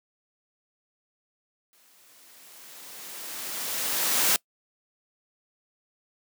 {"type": "noise with exponential growth", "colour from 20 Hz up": "white", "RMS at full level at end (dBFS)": -21, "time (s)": [1.73, 4.36], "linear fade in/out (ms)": 0, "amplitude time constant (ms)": 570, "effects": ["noise-tail reverb RT60 0.1 s tail -24 dB re dry", "high-pass 200 Hz 12 dB/octave"]}